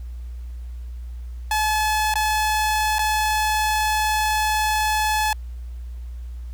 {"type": "tone with dropouts", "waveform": "sawtooth", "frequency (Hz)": 858, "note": "A5", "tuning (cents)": -44, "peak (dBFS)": -15, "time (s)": [1.51, 5.33], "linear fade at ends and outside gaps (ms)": 2, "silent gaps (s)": [[2.14, 2.155], [2.985, 2.991]], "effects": ["added 60 Hz sine -30 dBFS peak until 6.53 s", "pink hiss -58 dBFS RMS until 6.53 s"]}